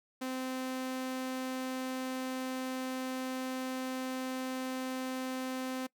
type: tone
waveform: sawtooth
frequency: 258.8 Hz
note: C4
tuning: 19 cents flat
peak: -31 dBFS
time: 0.21-5.87 s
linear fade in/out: 10 ms
effects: noise-tail reverb RT60 0.1 s tail -22 dB re dry